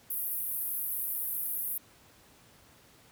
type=band-pass noise; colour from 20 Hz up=white; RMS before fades=-34 dBFS; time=0.1-1.78 s; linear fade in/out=5 ms; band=11000 to 16000 Hz; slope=48 dB/octave; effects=pink hiss -59 dBFS RMS until 3.11 s + high-pass 60 Hz 12 dB/octave